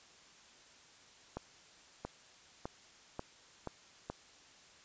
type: accelerating click train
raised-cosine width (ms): 1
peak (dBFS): -25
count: 6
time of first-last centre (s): 1.37-4.1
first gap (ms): 680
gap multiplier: 0.89
effects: white hiss -60 dBFS RMS until 4.84 s + resampled to 16000 Hz